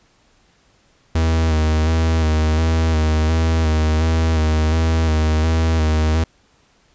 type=tone with vibrato; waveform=45% pulse; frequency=79.4 Hz; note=D#2; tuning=36 cents sharp; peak=-14 dBFS; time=1.15-6.24 s; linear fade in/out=5 ms; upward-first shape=square; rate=1.4 Hz; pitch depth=29 cents each way; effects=pink hiss -57 dBFS RMS until 6.94 s + resampled to 16000 Hz